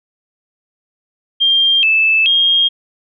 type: tone with pitch steps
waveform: sine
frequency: 3194 / 2627 / 3237 Hz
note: G7 / E7 / G#7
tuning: +32 / -7 / -45 cents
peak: -9 dBFS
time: 1.4-2.69 s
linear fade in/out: 20 ms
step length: 430 ms
effects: none